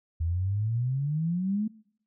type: exponential sweep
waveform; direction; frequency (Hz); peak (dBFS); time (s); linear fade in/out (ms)
sine; up; 79.8 to 220; -25; 0.2-1.68; 10
effects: noise-tail reverb RT60 0.6 s tail -21 dB re dry